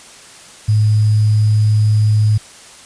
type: tone with sample-and-hold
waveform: sine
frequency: 106.8 Hz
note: G#2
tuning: 49 cents sharp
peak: -9 dBFS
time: 0.68-2.38 s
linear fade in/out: 10 ms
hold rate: 4900 Hz
effects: white hiss -39 dBFS RMS until 2.85 s + resampled to 22050 Hz